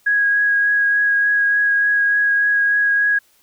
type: tone with vibrato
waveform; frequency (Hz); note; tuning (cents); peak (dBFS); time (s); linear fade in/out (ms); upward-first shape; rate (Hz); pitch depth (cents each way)
sine; 1652; G#6; -10; -13; 0.06-3.19; 10; triangle; 3.4; 14
effects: white hiss -57 dBFS RMS until 3.42 s